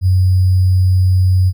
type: tone with sample-and-hold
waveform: sine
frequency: 92.5 Hz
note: F#2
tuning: in tune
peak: -8 dBFS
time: 0.01-1.53 s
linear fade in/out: 50 ms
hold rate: 4900 Hz
effects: none